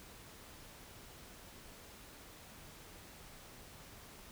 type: silence
effects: pink hiss -55 dBFS RMS until 4.31 s